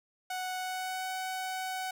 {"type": "tone with pitch glide", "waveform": "sawtooth", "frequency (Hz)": [740, 749.5], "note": ["F#5", "F#5"], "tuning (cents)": [0, 22], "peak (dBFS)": -30, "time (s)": [0.3, 1.91], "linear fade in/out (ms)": 5, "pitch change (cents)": 22, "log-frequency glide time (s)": [0.59, 1.09], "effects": []}